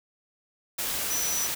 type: tone in noise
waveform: sine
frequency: 5920 Hz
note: F#8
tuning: in tune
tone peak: -28 dBFS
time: 1.1-1.47 s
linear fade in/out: 10 ms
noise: white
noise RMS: -30 dBFS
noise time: 0.78-1.55 s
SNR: -1 dB
effects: none